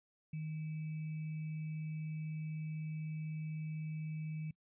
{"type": "tone with sample-and-hold", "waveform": "sine", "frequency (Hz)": 156, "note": "D#3", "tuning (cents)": 5, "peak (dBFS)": -38, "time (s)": [0.33, 4.51], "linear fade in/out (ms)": 5, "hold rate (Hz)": 2450, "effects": ["noise-tail reverb RT60 0.1 s tail -23 dB re dry", "resampled to 8000 Hz"]}